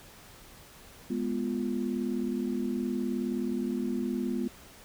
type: chord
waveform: sine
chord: F diminished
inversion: first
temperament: equal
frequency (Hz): 207.7 / 246.9 / 349.2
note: Ab3 / Cb4 / F4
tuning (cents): 0 / 0 / 0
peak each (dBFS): -33 / -31 / -35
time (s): 1.1-4.48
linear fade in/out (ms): 5
effects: pink hiss -52 dBFS RMS until 4.84 s